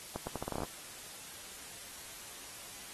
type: accelerating click train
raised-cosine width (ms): 1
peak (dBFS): -23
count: 11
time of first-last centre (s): 0.16-0.634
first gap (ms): 110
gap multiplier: 0.79
effects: white hiss -48 dBFS RMS until 2.93 s + AAC 32 kbps

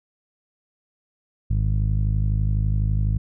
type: tone with low-pass filter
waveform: sawtooth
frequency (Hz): 52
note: G#1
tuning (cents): +3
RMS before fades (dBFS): -21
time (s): 1.5-3.18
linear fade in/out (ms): 5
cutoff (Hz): 130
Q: 2.5
effects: none

